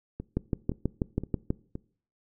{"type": "two click trains", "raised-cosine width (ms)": 3, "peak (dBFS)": [-13, -22], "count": [8, 4], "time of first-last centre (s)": [[0.37, 1.505], [0.2, 1.754]], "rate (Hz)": [6.17, 1.93], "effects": ["noise-tail reverb RT60 0.5 s tail -22 dB re dry"]}